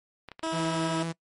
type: clicks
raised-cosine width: 0.3 ms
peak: -25 dBFS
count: 8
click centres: 0.287 / 0.317 / 0.394 / 0.43 / 0.467 / 0.519 / 0.601 / 0.652 s
type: tone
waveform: 15% pulse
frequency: 323.8 Hz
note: E4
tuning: 31 cents flat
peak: -22 dBFS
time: 0.43-1.03 s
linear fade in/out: 5 ms
type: tone with vibrato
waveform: sawtooth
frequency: 164.81 Hz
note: E3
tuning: in tune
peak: -26 dBFS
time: 0.52-1.13 s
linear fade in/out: 20 ms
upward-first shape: triangle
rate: 6 Hz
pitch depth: 17 cents each way
effects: noise-tail reverb RT60 0.1 s tail -23 dB re dry + MP3 48 kbps